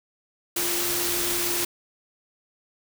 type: tone in noise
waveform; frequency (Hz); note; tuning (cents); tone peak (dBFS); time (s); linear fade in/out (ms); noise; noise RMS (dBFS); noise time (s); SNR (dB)
sine; 348.3; F4; -5; -32; 0.56-1.65; 5; white; -26; 0.56-1.65; -9
effects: none